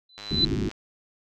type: tone with exponential growth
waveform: sine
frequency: 4012 Hz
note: B7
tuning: 26 cents sharp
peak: -16 dBFS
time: 0.09-0.45 s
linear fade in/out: 5 ms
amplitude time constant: 77 ms
type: click train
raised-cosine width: 0.2 ms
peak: -23 dBFS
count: 56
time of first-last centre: 0.18-0.714 s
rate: 103 Hz
type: low-pass noise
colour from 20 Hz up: white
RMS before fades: -27 dBFS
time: 0.31-0.69 s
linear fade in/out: 0 ms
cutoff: 390 Hz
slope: 96 dB/octave
effects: none